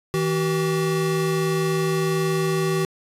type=tone pair together; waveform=square; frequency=160.49 / 381.7 Hz; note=E3 / G4; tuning=-46 / -46 cents; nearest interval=octave + minor third; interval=1500 cents; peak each=-24 / -23 dBFS; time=0.14-2.85 s; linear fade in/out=0 ms; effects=resampled to 32000 Hz + 9-bit